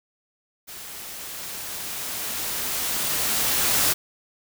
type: noise with level ramp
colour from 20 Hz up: white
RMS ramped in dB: -39 to -20 dBFS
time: 0.67-3.94 s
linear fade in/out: 20 ms
effects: none